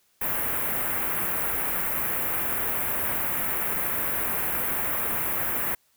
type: band-stop noise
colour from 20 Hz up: white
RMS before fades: -27 dBFS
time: 0.21-5.75 s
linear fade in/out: 5 ms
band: 2200 to 12000 Hz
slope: 24 dB/octave
effects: white hiss -66 dBFS RMS until 5.96 s